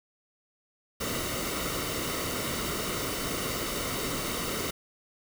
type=noise with comb filter; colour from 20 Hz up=pink; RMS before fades=-32 dBFS; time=1-4.71 s; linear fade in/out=10 ms; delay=1.2 ms; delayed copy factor=-0.6; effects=none